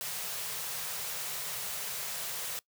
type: band-stop noise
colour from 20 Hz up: white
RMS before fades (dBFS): -37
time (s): 0.01-2.59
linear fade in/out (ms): 0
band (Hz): 200 to 390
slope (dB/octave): 96
effects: noise-tail reverb RT60 0.1 s tail -22 dB re dry + high-pass 100 Hz 12 dB/octave